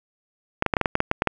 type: clicks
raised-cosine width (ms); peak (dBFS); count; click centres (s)
0.5; -4; 11; 0.624 / 0.663 / 0.738 / 0.768 / 0.813 / 0.858 / 0.954 / 1.004 / 1.114 / 1.221 / 1.273
effects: none